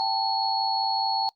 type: tone cluster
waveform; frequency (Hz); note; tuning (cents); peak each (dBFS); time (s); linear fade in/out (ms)
sine; 782 / 887 / 4351; G5 / A5 / C#8; -4 / +14 / -33; -27; 0-1.29; 0
effects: noise-tail reverb RT60 0.1 s tail -21 dB re dry + Opus 24 kbps